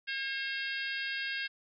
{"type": "harmonic tone", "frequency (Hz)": 539, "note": "C#5", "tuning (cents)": -49, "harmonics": [3, 4, 5, 6, 7, 8, 9], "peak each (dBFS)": [-36, -42, -40, -43, -46, -48, -45], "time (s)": [0.07, 1.48], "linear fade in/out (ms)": 20, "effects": []}